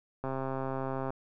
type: click train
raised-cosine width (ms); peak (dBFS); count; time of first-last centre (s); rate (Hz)
1; -21; 116; 0.24-1.105; 133
effects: none